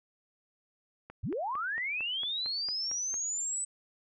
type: click train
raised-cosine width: 0.5 ms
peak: -30 dBFS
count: 10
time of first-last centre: 1.1-3.141 s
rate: 4.41 Hz
type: linear sweep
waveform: sine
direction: up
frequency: 59.8 to 8060 Hz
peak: -31 dBFS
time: 1.23-3.65 s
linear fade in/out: 10 ms
effects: none